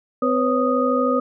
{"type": "tone cluster", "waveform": "sine", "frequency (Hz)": [255.7, 495.1, 548, 1242], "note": ["C4", "B4", "C#5", "D#6"], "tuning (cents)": [-40, 4, -20, -3], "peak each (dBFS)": [-21, -22, -23, -22], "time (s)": [0.22, 1.2], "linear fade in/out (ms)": 5, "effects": []}